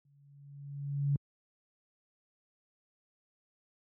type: tone with exponential growth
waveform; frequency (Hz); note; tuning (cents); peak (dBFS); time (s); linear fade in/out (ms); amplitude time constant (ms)
sine; 141.6; C#3; +37; -24; 0.05-1.16; 2; 240
effects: high-pass 80 Hz 12 dB/octave